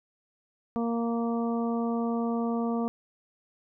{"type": "harmonic tone", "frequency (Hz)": 232.5, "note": "A#3", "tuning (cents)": -4, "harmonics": [1, 2, 3, 4, 5], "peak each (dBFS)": [-27, -33, -36, -41, -40], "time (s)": [0.76, 2.88], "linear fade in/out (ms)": 0, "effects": []}